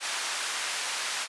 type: band-pass noise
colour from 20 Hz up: pink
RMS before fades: -32 dBFS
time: 0-1.28 s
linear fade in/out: 50 ms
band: 1200 to 10000 Hz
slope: 12 dB/octave
effects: resampled to 24000 Hz